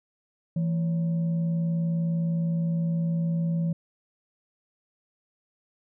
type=tone with frequency modulation; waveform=sine; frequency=166.7 Hz; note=E3; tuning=20 cents sharp; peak=-23 dBFS; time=0.56-3.73 s; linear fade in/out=5 ms; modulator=393 Hz; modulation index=0.23; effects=none